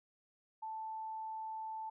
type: tone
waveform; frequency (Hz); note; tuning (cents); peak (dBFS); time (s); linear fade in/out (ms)
sine; 880; A5; 0; -40; 0.62-1.9; 10
effects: none